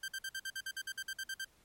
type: tone bursts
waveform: sawtooth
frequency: 1568 Hz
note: G6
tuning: in tune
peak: -34 dBFS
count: 14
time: 0.03-1.447 s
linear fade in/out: 5 ms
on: 52 ms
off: 53 ms
effects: pink hiss -68 dBFS RMS until 1.64 s + MP3 64 kbps